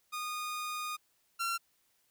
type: tone pair in turn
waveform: sawtooth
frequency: 1229 / 1366 Hz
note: D#6 / F6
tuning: -22 / -39 cents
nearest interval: major second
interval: 183 cents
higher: second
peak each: -32 / -28 dBFS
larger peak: second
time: 0.12-0.97 / 1.39-1.58 s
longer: first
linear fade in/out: 20 ms
effects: white hiss -73 dBFS RMS until 2.1 s